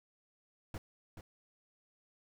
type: noise with echo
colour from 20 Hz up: brown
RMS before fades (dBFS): -41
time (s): 0.74-0.78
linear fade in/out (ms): 2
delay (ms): 430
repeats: 1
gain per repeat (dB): -8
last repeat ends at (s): 1.21
effects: none